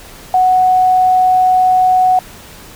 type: tone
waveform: sine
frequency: 740 Hz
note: F#5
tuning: in tune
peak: -7 dBFS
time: 0.34-2.19 s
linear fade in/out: 2 ms
effects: pink hiss -36 dBFS RMS until 2.75 s